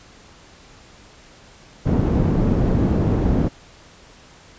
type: low-pass noise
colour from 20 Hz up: white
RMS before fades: -18 dBFS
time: 1.85-3.49 s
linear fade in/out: 20 ms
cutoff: 230 Hz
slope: 12 dB/octave
effects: pink hiss -47 dBFS RMS until 4.58 s + resampled to 16000 Hz